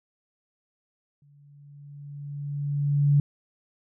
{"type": "tone with exponential growth", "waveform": "sine", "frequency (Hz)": 143.6, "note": "D3", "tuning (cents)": -39, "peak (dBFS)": -15, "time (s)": [1.22, 3.2], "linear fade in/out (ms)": 2, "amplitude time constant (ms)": 430, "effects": []}